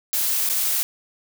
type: noise with dropouts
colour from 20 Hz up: blue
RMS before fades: -22 dBFS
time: 0.13-0.83 s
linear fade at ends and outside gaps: 0 ms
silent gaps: 0.49-0.498 s
effects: none